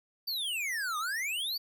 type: exponential two-way sweep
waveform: square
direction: down then up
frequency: 4700 to 1191 to 4700 Hz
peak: -32 dBFS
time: 0.27-1.58 s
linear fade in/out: 10 ms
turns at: 0.98 s
effects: none